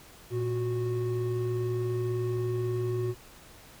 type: tone pair together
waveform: triangle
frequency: 115.5 / 366.7 Hz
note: A#2 / F#4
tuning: -16 / -15 cents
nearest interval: octave + minor sixth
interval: 2001 cents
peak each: -28 dBFS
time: 0.3-3.15 s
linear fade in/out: 50 ms
effects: pink hiss -52 dBFS RMS until 3.8 s